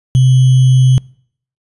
sine tone with sample-and-hold, 129 Hz, C3, 24 cents flat, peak -5 dBFS, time 0.15-0.98 s, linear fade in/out 0 ms, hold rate 3150 Hz, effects noise-tail reverb RT60 0.6 s tail -25 dB re dry + resampled to 24000 Hz

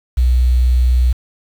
sine tone with quantisation, 62 Hz, B1, 7 cents sharp, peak -9 dBFS, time 0.17-1.13 s, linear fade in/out 10 ms, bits 6, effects none

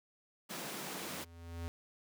pink high-pass noise, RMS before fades -43 dBFS, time 0.49-1.25 s, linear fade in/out 20 ms, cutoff 150 Hz, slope 48 dB/octave
square tone with exponential growth, 84.3 Hz, E2, 39 cents sharp, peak -38 dBFS, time 0.76-1.68 s, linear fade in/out 0 ms, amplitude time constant 200 ms
effects none

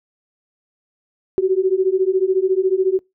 sine beating tone pair, 370 / 384 Hz, F#4 / G4, 0 / -36 cents, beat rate 14 Hz, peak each -17 dBFS, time 1.38-2.99 s, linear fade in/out 0 ms, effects noise-tail reverb RT60 0.2 s tail -24 dB re dry

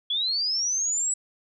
sine linear sweep, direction up, 3324 to 7890 Hz, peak -23 dBFS, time 0.1-1.14 s, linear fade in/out 5 ms, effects none

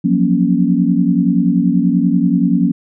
sine chord, Gb major seventh, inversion third, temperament equal with one note detuned, 174.61 / 185 / 236.3 / 277.2 Hz, F3 / Gb3 / Bb3 / Db4, 0 / 0 / +24 / 0 cents, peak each -16 dBFS, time 0.04-2.72 s, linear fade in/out 10 ms, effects none

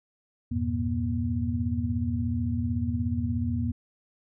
sine tone cluster, 84.3 / 101.5 / 117.9 / 239.5 Hz, E2 / G#2 / A#2 / A#3, +39 / -39 / +20 / +47 cents, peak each -30 / -32 / -33 / -29 dBFS, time 0.51-3.72 s, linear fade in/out 10 ms, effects none

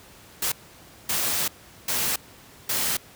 white noise bursts at uneven times, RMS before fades -25 dBFS, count 4, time 0.42-0.52 / 1.09-1.48 / 1.88-2.16 / 2.69-2.97 s, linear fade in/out 5 ms, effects pink hiss -49 dBFS RMS until 3.15 s + high-pass 60 Hz 12 dB/octave

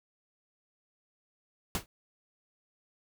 pink noise with exponential decay, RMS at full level -26 dBFS, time 1.75-1.86 s, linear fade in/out 1 ms, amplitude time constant 23 ms, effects none

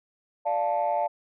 sine chord, D minor, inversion none, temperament equal with one note detuned, 587.3 / 698.5 / 877 Hz, D5 / F5 / A5, 0 / 0 / -6 cents, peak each -27 / -26 / -26 dBFS, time 0.45-1.08 s, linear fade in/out 20 ms, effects tanh soft clip ceiling -17 dBFS

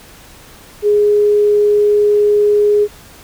sine tone, 415.3 Hz, G#4, in tune, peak -8 dBFS, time 0.82-2.88 s, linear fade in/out 50 ms, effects pink hiss -40 dBFS RMS until 3.23 s

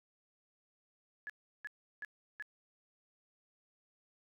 sine tone bursts, 1701 Hz, G#6, 41 cents sharp, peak -40 dBFS, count 4, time 1.27-2.424 s, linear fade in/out 0 ms, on 26 ms, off 350 ms, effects none

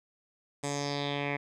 10% pulse tone with low-pass filter sweep, 142.9 Hz, D3, 47 cents flat, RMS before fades -33 dBFS, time 0.63-1.37 s, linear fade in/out 10 ms, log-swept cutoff 8200 to 2100 Hz, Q 3.9, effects none

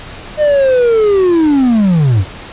triangle linear sweep, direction down, 614 to 84.8 Hz, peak -5 dBFS, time 0.37-2.25 s, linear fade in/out 50 ms, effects pink hiss -30 dBFS RMS until 2.52 s + resampled to 8000 Hz

